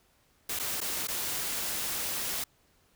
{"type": "noise with dropouts", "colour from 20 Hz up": "white", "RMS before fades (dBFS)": -33, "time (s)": [0.49, 2.44], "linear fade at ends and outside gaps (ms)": 5, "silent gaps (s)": [[0.591, 0.596], [0.805, 0.813], [1.073, 1.083]], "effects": ["pink hiss -67 dBFS RMS until 2.95 s"]}